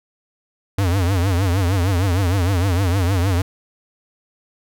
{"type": "tone with vibrato", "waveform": "square", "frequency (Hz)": 92.5, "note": "F#2", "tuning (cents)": 0, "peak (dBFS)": -16, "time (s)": [0.78, 3.42], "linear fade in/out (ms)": 5, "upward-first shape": "triangle", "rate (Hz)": 6.5, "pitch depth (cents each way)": 180, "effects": []}